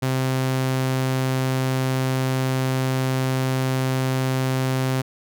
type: tone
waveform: sawtooth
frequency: 130.81 Hz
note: C3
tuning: in tune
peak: -16 dBFS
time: 0.02-5.02 s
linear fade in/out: 10 ms
effects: none